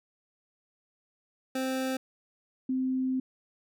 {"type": "tone pair in turn", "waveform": ["25% pulse", "sine"], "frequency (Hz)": [261.6, 259.5], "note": ["C4", "C4"], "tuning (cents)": [0, -14], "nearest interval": "unison", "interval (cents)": 14, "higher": "first", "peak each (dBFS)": [-25, -26], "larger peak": "first", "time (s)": [[1.55, 1.97], [2.69, 3.2]], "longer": "second", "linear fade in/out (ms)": 5, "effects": []}